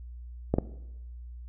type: clicks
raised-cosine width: 2 ms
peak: -10 dBFS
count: 2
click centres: 0.54 / 0.585 s
effects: noise-tail reverb RT60 0.9 s tail -17 dB re dry + added 60 Hz sine -40 dBFS peak until 1.48 s